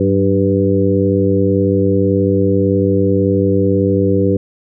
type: harmonic tone with a mistuned harmonic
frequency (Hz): 98.2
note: G2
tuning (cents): +4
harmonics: 1 / 2 / 3 / 4 / 5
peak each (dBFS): -17 / -17 / -17 / -17 / -17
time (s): 0-4.37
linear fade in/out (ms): 5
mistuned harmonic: 2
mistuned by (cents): -63
effects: none